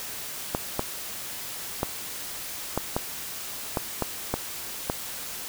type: clicks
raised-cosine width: 1 ms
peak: -10 dBFS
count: 9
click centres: 0.549 / 0.794 / 1.831 / 2.776 / 2.965 / 3.772 / 4.023 / 4.34 / 4.899 s
effects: white hiss -36 dBFS RMS until 5.48 s